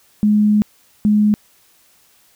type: tone pair in turn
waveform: sine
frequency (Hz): 210 / 210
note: G#3 / G#3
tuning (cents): +19 / +19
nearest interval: unison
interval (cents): 0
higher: neither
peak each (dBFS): -10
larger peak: neither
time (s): 0.23-0.62 / 1.05-1.34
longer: first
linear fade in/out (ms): 0
effects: white hiss -54 dBFS RMS until 2.35 s